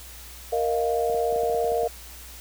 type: chord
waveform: sine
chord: Bb suspended fourth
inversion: none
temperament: just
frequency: 466.2 / 621.6 / 699.2 Hz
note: Bb4 / Eb5 / F5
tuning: 0 / -2 / +2 cents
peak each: -24 / -28 / -26 dBFS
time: 0.52-1.88 s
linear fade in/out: 10 ms
type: clicks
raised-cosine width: 2 ms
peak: -29 dBFS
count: 10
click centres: 1.099 / 1.146 / 1.326 / 1.361 / 1.434 / 1.498 / 1.547 / 1.645 / 1.72 / 1.833 s
effects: added 60 Hz sine -44 dBFS peak until 2.4 s + white hiss -44 dBFS RMS until 2.4 s